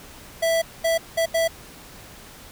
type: tone bursts at uneven times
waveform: square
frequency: 659.3 Hz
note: E5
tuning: in tune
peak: -19 dBFS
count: 4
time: 0.42-0.62 / 0.84-0.98 / 1.17-1.26 / 1.34-1.48 s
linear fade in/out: 10 ms
effects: pink hiss -44 dBFS RMS until 2.51 s